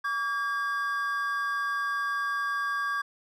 triangle tone pair together, 1146.2 / 1621 Hz, D6 / G#6, -42 / -42 cents, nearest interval tritone, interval 600 cents, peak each -28 dBFS, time 0.04-3.02 s, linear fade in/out 10 ms, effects none

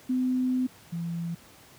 sine tone pair in turn, 254.7 / 169.07 Hz, C4 / E3, -46 / +44 cents, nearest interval perfect fifth, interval 710 cents, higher first, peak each -23 / -29 dBFS, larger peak first, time 0.09-0.67 / 0.92-1.35 s, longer first, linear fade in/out 10 ms, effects pink hiss -53 dBFS RMS until 1.78 s + high-pass 80 Hz 12 dB/octave

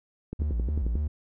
click train, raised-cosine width 3 ms, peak -21 dBFS, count 8, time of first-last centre 0.33-0.955 s, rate 11.2 Hz
triangle tone with vibrato, 65.41 Hz, C2, in tune, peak -23 dBFS, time 0.39-1.08 s, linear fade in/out 10 ms, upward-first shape square, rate 3.5 Hz, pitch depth 220 cents each way
effects none

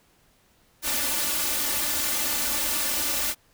white noise with comb filter, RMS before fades -26 dBFS, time 0.82-3.35 s, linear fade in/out 50 ms, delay 3.4 ms, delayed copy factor +0.95, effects pink hiss -62 dBFS RMS until 3.53 s

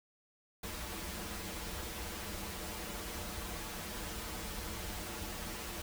pink noise with comb filter, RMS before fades -42 dBFS, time 0.63-5.82 s, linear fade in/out 5 ms, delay 7.5 ms, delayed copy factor -1, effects none

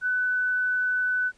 sine tone, 1498 Hz, F#6, 21 cents sharp, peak -22 dBFS, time 0.01-1.32 s, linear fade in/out 50 ms, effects pink hiss -61 dBFS RMS until 1.37 s + resampled to 22050 Hz

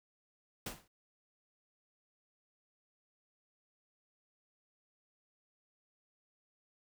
pink noise with exponential decay, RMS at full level -37 dBFS, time 0.66-0.88 s, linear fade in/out 5 ms, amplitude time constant 47 ms, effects none

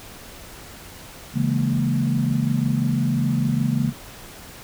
sine chord, A# half-diminished seventh, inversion first, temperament equal, 138.59 / 164.81 / 207.7 / 233.1 Hz, C#3 / E3 / G#3 / A#3, 0 / 0 / 0 / 0 cents, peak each -22 / -26 / -26 / -23 dBFS, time 1.33-3.93 s, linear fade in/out 50 ms, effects pink hiss -41 dBFS RMS until 4.63 s

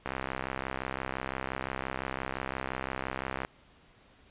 click train, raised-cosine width 0.5 ms, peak -18 dBFS, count 224, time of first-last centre 0.06-3.449 s, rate 65.8 Hz, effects pink hiss -60 dBFS RMS until 4.3 s + resampled to 8000 Hz

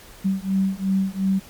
sine beating tone pair, 191 / 193.8 Hz, G3 / G3, -45 / -20 cents, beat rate 2.8 Hz, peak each -22 dBFS, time 0.24-1.4 s, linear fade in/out 20 ms, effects pink hiss -45 dBFS RMS until 1.49 s + MP3 96 kbps

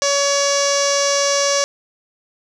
sawtooth tone with low-pass filter, 564 Hz, C#5, 30 cents sharp, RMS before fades -17 dBFS, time 0.02-1.64 s, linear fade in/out 0 ms, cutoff 5900 Hz, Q 7.1, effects none

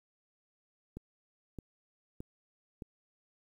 click train, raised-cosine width 3 ms, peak -29 dBFS, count 4, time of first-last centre 0.97-2.822 s, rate 1.62 Hz, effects 10-bit

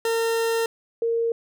40% pulse / sine tone pair in turn, 456.7 / 461.7 Hz, A#4 / A#4, -36 / -17 cents, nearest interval unison, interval 19 cents, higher second, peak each -20 dBFS, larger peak neither, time 0.05-0.66 / 1.02-1.32 s, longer first, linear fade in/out 2 ms, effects none

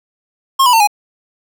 square tone with pitch steps, 1074 / 984.9 / 903.1 / 828.2 Hz, C6 / B5 / A5 / G#5, +45 / -5 / +45 / -5 cents, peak -8 dBFS, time 0.59-0.874 s, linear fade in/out 10 ms, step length 71 ms, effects none

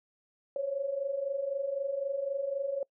sine tone pair together, 534.1 / 558 Hz, C5 / C#5, +36 / +11 cents, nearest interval minor second, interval 75 cents, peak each -36 / -31 dBFS, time 0.56-2.83 s, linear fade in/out 2 ms, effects noise-tail reverb RT60 0.1 s tail -25 dB re dry

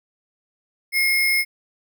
sine tone with sample-and-hold, 2145 Hz, C7, 42 cents sharp, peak -16 dBFS, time 0.92-1.45 s, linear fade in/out 50 ms, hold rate 7350 Hz, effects none

